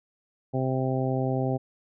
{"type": "harmonic tone", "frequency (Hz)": 130.81, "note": "C3", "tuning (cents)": 0, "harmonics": [1, 2, 3, 4, 5, 6], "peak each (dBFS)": [-27, -30, -32, -33, -34, -35], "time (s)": [0.53, 1.58], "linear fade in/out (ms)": 20, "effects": []}